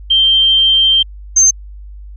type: tone pair in turn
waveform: sine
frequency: 3147 / 6294 Hz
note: G7 / G8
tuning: +6 / +6 cents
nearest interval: octave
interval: 1200 cents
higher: second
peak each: -7 / -5 dBFS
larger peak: second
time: 0.1-1.03 / 1.36-1.51 s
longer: first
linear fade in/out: 10 ms
effects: added 50 Hz sine -29 dBFS peak until 2.16 s